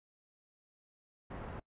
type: low-pass noise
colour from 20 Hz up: pink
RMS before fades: -44 dBFS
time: 1.3-1.6 s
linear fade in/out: 10 ms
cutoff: 1300 Hz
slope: 12 dB/octave
effects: noise-tail reverb RT60 0.1 s tail -22 dB re dry + resampled to 8000 Hz